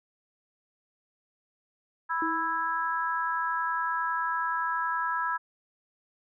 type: harmonic tone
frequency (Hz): 329.6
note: E4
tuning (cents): 0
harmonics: 3 / 4 / 5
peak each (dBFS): -30 / -31 / -32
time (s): 2.09-5.38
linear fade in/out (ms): 20
type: tone with exponential decay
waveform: sine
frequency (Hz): 321.8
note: E4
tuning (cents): -42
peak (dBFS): -29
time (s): 2.22-3.05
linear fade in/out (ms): 2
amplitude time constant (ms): 180
effects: none